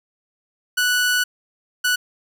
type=tone bursts at uneven times; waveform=sawtooth; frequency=1479 Hz; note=F#6; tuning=1 cent flat; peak=-13 dBFS; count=2; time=0.77-1.24 / 1.84-1.96 s; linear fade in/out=10 ms; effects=none